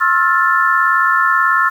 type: chord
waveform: sine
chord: F major seventh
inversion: second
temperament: equal with one note detuned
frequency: 1074.1 / 1318.5 / 1396.9 / 1760 Hz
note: C6 / E6 / F6 / A6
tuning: +45 / 0 / 0 / 0 cents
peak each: -16 dBFS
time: 0-1.7 s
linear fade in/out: 20 ms
effects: 7-bit